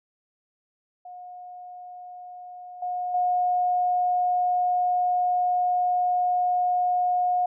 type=tone with level steps; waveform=sine; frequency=721 Hz; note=F#5; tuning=45 cents flat; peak=-38 / -26 / -20 dBFS; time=1.05-7.46 s; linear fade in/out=5 ms; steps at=2.82 / 3.14 s; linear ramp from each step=5 ms; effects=none